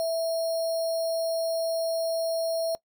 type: tone with sample-and-hold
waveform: sine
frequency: 658 Hz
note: E5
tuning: 3 cents flat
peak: -24 dBFS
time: 0-2.75 s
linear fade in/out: 0 ms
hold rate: 4900 Hz
effects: noise-tail reverb RT60 0.1 s tail -22 dB re dry